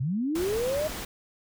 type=linear sweep; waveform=sine; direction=up; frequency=116.54 to 632 Hz; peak=-25 dBFS; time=0-0.88 s; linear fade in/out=10 ms
type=noise; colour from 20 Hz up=pink; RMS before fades=-36 dBFS; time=0.35-1.05 s; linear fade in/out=5 ms
effects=none